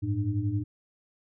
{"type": "tone cluster", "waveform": "sine", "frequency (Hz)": [98, 109.1, 300.6], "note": ["G2", "A2", "D4"], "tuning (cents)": [0, -14, 40], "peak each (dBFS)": [-31, -28, -32], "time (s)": [0.02, 0.64], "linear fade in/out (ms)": 20, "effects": []}